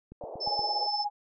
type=click train; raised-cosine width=3 ms; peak=-32 dBFS; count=5; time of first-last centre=0.12-0.593 s; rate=8.46 Hz
type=band-pass noise; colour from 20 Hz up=pink; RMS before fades=-41 dBFS; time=0.21-0.87 s; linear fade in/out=2 ms; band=410 to 810 Hz; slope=48 dB/octave
type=tone; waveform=sine; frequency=5274 Hz; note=E8; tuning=in tune; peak=-30 dBFS; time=0.4-1.05 s; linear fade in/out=20 ms
type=tone with tremolo; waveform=sine; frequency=827 Hz; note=G#5; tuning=8 cents flat; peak=-25 dBFS; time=0.46-1.1 s; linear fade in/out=10 ms; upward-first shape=triangle; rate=17 Hz; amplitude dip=95%
effects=none

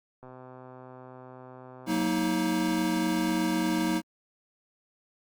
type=click train; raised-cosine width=1 ms; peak=-33 dBFS; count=236; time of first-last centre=0.23-2.066 s; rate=128 Hz
type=chord; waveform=square; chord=D# minor; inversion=first; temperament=equal with one note detuned; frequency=185 / 233.1 / 316.7 Hz; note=F#3 / A#3 / D#4; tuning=0 / 0 / +31 cents; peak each=-32 / -32 / -28 dBFS; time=1.86-4.02 s; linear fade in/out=50 ms
effects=Opus 48 kbps

